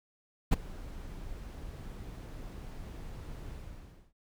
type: noise with ADSR envelope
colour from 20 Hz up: brown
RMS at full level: -20 dBFS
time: 0.51-4.13 s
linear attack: 21 ms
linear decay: 16 ms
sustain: -23 dB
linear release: 600 ms
effects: none